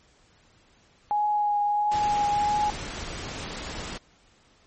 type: tone with vibrato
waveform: sine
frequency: 831 Hz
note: G#5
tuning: 1 cent sharp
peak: -21 dBFS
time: 1.11-2.7 s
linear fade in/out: 0 ms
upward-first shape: triangle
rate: 1.5 Hz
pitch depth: 16 cents each way
type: noise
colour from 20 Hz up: pink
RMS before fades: -35 dBFS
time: 1.91-3.98 s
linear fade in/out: 10 ms
effects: pink hiss -60 dBFS RMS until 4.66 s + MP3 32 kbps